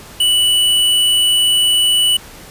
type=tone; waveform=square; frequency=2960 Hz; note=F#7; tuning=in tune; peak=-11 dBFS; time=0.2-2.17 s; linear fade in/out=5 ms; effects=pink hiss -37 dBFS RMS until 2.5 s + resampled to 32000 Hz